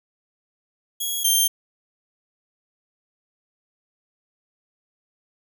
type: tone pair in turn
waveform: 10% pulse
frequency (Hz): 3322 / 3168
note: G#7 / G7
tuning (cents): 0 / +18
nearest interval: minor second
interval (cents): 82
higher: first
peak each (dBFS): -16 / -8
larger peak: second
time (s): 1-1.24 / 1.24-1.48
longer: neither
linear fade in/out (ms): 10
effects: none